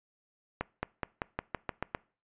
accelerating click train, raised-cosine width 0.5 ms, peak -16 dBFS, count 9, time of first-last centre 0.61-1.949 s, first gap 220 ms, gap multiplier 0.92, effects noise-tail reverb RT60 0.4 s tail -23 dB re dry + resampled to 8000 Hz

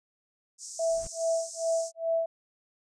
pink band-pass noise, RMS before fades -42 dBFS, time 0.58-1.92 s, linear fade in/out 50 ms, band 5600 to 8600 Hz, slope 48 dB/octave
brown noise with exponential growth, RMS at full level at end -39 dBFS, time 0.78-1.07 s, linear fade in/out 2 ms, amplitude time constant 61 ms
sine tone with tremolo, 659.3 Hz, E5, in tune, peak -23 dBFS, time 0.79-2.26 s, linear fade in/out 5 ms, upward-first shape sine, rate 2.4 Hz, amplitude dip 100%
effects resampled to 22050 Hz

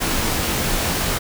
pink noise with comb filter, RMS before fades -21 dBFS, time 0-1.19 s, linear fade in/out 20 ms, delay 20 ms, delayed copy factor -0.6, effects none

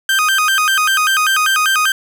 30% pulse tone with vibrato, 1396.9 Hz, F6, in tune, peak -9 dBFS, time 0.09-1.92 s, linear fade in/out 2 ms, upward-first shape square, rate 5.1 Hz, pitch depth 200 cents each way, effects none

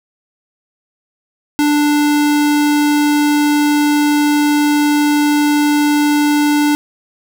square tone, 294.6 Hz, D4, 6 cents sharp, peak -11 dBFS, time 1.59-6.75 s, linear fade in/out 0 ms, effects none

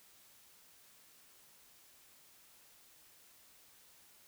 silence, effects white hiss -63 dBFS RMS until 4.27 s

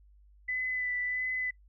sine tone with vibrato, 2000 Hz, B6, 21 cents sharp, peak -30 dBFS, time 0.48-1.51 s, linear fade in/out 10 ms, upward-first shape sine, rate 1.5 Hz, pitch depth 18 cents each way, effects noise-tail reverb RT60 0.1 s tail -22 dB re dry + added 50 Hz sine -56 dBFS peak until 1.68 s

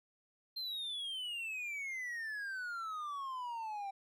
triangle exponential sweep, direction down, 4186 to 776 Hz, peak -37 dBFS, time 0.56-3.91 s, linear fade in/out 10 ms, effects none

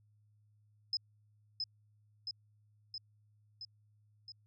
sine tone with echo, 5100 Hz, D#8, 42 cents sharp, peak -31 dBFS, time 0.93-0.97 s, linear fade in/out 2 ms, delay 670 ms, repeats 5, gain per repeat -3 dB, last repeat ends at 4.32 s, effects added 105 Hz sine -66 dBFS peak until 4.46 s

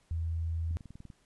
sine tone, 82.2 Hz, E2, 4 cents flat, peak -30 dBFS, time 0.11-0.77 s, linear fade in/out 0 ms
click train, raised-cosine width 5 ms, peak -35 dBFS, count 9, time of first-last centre 0.71-1.102 s, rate 20.4 Hz
effects pink hiss -69 dBFS RMS until 1.25 s + resampled to 24000 Hz

